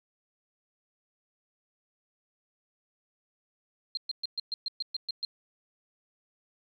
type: tone bursts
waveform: sine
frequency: 4186 Hz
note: C8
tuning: in tune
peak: -29 dBFS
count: 10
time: 3.95-5.25 s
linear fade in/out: 2 ms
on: 22 ms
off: 120 ms
effects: 11-bit